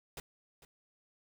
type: noise with echo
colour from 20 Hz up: pink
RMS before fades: -44 dBFS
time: 0.17-0.2 s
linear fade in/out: 2 ms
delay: 450 ms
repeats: 1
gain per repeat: -15 dB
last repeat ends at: 0.65 s
effects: none